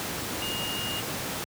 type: tone in noise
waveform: sine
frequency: 2845 Hz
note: F7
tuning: 31 cents sharp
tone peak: -32 dBFS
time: 0.42-1 s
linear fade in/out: 0 ms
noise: pink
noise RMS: -32 dBFS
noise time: 0-1.44 s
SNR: -3 dB
effects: high-pass 100 Hz 12 dB/octave